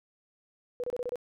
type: tone bursts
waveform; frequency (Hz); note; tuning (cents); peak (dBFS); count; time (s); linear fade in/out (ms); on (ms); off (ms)
sine; 491.2; B4; -9; -30; 6; 0.8-1.157; 0; 37; 27
effects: none